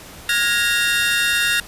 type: tone cluster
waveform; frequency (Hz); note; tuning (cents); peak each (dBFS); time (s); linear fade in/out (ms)
45% pulse; 1424 / 1658 / 1871 / 2759 / 3673; F6 / G#6 / A#6 / F7 / A#7; +33 / -3 / +6 / -22 / -26; -23; 0.29-1.6; 2
effects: pink hiss -39 dBFS RMS until 1.67 s + resampled to 32000 Hz